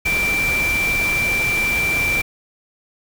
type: tone in noise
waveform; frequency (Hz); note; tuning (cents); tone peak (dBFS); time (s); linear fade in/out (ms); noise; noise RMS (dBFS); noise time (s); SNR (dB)
sine; 2349; D7; 0; -17; 0.05-2.22; 10; pink; -26; 0.05-2.22; +6
effects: none